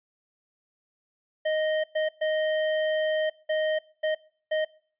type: tone bursts at uneven times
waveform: square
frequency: 622.3 Hz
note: D#5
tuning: in tune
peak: -24 dBFS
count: 6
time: 1.45-1.84 / 1.95-2.09 / 2.21-3.3 / 3.49-3.79 / 4.03-4.15 / 4.51-4.65 s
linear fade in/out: 10 ms
effects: noise-tail reverb RT60 0.5 s tail -23 dB re dry + resampled to 8000 Hz